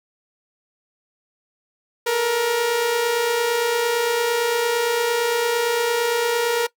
sawtooth tone pair together, 444.4 / 473.2 Hz, A4 / A#4, +17 / +26 cents, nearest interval minor second, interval 109 cents, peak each -23 / -15 dBFS, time 2.06-6.67 s, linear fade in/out 10 ms, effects noise-tail reverb RT60 0.1 s tail -20 dB re dry

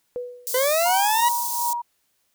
sine tone with exponential decay, 491.6 Hz, B4, 8 cents flat, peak -24 dBFS, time 0.16-0.67 s, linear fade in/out 0 ms, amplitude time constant 110 ms
white high-pass noise, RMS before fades -28 dBFS, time 0.47-1.73 s, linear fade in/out 0 ms, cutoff 5100 Hz, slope 24 dB/octave
40% pulse linear sweep, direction up, 493.9 to 976 Hz, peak -18 dBFS, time 0.54-1.29 s, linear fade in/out 5 ms
sine tone with tremolo, 952 Hz, A#5, 36 cents sharp, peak -21 dBFS, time 0.85-1.82 s, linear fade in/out 10 ms, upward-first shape triangle, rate 2.7 Hz, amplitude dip 70%
effects white hiss -69 dBFS RMS until 2.34 s

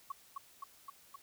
sine tone with echo, 1108.7 Hz, C#6, in tune, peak -36 dBFS, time 0.1-0.12 s, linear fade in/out 5 ms, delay 260 ms, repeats 4, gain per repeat -2 dB, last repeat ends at 1.16 s, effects white hiss -62 dBFS RMS until 1.22 s

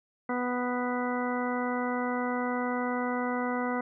harmonic tone, 247.2 Hz, B3, 2 cents sharp, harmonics 1 / 2 / 3 / 4 / 5 / 6 / 8, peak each -31 / -34 / -36 / -37 / -38 / -39 / -40 dBFS, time 0.29-3.81 s, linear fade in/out 5 ms, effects none

